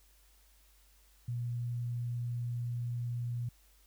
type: tone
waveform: sine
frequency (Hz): 120.2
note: B2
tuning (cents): -46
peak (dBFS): -33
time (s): 1.28-3.49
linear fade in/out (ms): 5
effects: added 50 Hz sine -63 dBFS peak until 3.86 s + white hiss -67 dBFS RMS until 3.86 s